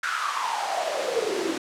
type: noise with high-pass filter sweep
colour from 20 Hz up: pink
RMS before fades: -27 dBFS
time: 0.03-1.58 s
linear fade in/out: 5 ms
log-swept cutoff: 1500 to 310 Hz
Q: 8.7
effects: low-pass 7000 Hz 12 dB/octave